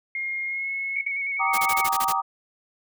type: tone with pitch glide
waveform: sine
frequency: 2135 to 2185 Hz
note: C7 to C#7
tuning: +34 to -26 cents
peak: -26 dBFS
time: 0.15-1.08 s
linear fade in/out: 2 ms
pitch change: +40 cents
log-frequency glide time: 0.45-0.7 s
type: tone with vibrato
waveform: sine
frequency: 2215 Hz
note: C#7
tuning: 2 cents flat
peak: -25 dBFS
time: 0.96-1.87 s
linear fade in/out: 2 ms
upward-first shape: square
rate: 9.8 Hz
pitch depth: 22 cents each way
type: chord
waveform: sine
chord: Eb major seventh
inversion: first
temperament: just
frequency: 777.8 / 933.4 / 1166.7 / 1244.5 Hz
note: G5 / Bb5 / D6 / Eb6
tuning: -14 / +2 / -12 / 0 cents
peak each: -27 dBFS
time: 1.39-2.22 s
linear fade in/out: 20 ms
type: noise bursts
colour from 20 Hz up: white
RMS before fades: -28 dBFS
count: 8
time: 1.53-2.127 s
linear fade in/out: 10 ms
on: 51 ms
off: 27 ms
effects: none